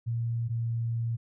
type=tone pair in turn; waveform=sine; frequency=116.54 / 115.87 Hz; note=A#2 / A#2; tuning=0 / -10 cents; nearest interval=unison; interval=10 cents; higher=first; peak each=-27 dBFS; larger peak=neither; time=0.06-0.49 / 0.49-1.17 s; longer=second; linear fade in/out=20 ms; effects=none